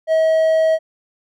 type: tone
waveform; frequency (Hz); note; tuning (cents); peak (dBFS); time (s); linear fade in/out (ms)
triangle; 640; D#5; +49; -10; 0.07-0.79; 50
effects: none